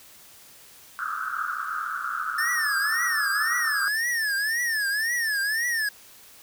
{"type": "band-pass noise", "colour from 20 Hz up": "white", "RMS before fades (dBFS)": -30, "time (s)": [0.99, 3.88], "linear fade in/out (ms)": 0, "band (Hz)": [1200, 1500], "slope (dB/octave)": 96}
{"type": "tone with vibrato", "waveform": "square", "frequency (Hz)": 1760, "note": "A6", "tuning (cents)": 0, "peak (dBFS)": -24, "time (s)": [2.38, 5.89], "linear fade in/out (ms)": 5, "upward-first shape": "triangle", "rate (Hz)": 1.9, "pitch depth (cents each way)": 190}
{"effects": ["white hiss -50 dBFS RMS until 6.42 s"]}